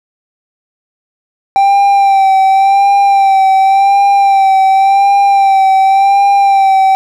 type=tone with vibrato; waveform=triangle; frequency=784 Hz; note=G5; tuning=in tune; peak=-3 dBFS; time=1.56-6.95 s; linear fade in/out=0 ms; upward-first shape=sine; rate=0.9 Hz; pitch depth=33 cents each way; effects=none